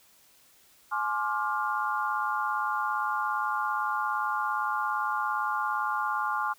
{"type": "chord", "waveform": "sine", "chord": "D half-diminished seventh", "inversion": "second", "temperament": "just", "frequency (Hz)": [845.8, 1057.2, 1174.7, 1409.6], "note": ["Ab5", "C6", "D6", "F6"], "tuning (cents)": [31, 18, 0, 16], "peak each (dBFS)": -32, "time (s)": [0.91, 6.54], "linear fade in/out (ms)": 20, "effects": ["white hiss -60 dBFS RMS until 6.58 s"]}